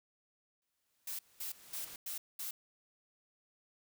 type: noise with exponential growth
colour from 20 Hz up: white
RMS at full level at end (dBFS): -48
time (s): 0.62-1.96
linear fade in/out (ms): 1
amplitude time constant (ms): 290
type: noise bursts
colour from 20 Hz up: blue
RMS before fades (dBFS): -41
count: 5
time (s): 1.07-2.51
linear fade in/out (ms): 5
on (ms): 120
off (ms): 210
effects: none